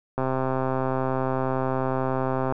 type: click train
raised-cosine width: 1 ms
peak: -12 dBFS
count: 308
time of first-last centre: 0.18-2.524 s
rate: 131 Hz
effects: none